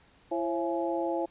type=harmonic tone with a mistuned harmonic; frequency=168.4 Hz; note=E3; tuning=37 cents sharp; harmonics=2 / 3 / 4 / 5; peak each=-31 / -33 / -34 / -35 dBFS; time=0.31-1.26 s; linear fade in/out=10 ms; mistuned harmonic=3; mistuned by=+110 cents; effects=pink hiss -61 dBFS RMS until 1.3 s + resampled to 8000 Hz